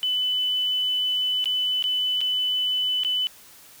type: tone with dropouts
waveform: sine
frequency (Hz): 3002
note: F#7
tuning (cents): +24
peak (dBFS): -21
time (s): 0.03-3.27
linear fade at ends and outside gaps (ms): 0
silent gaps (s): 1.442-1.457 / 1.825-1.84 / 2.207-2.213 / 3.035-3.048
effects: white hiss -49 dBFS RMS until 3.8 s